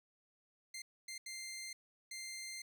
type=tone bursts at uneven times; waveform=15% pulse; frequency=2093 Hz; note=C7; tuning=in tune; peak=-38 dBFS; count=4; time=0.74-0.82 / 1.08-1.18 / 1.26-1.73 / 2.11-2.62 s; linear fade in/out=5 ms; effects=none